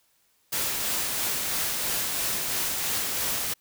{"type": "noise with tremolo", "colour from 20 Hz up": "white", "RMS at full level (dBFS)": -27, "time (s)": [0.52, 3.54], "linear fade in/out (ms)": 10, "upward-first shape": "sine", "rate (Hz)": 3, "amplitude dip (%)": 25, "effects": ["white hiss -67 dBFS RMS until 3.6 s"]}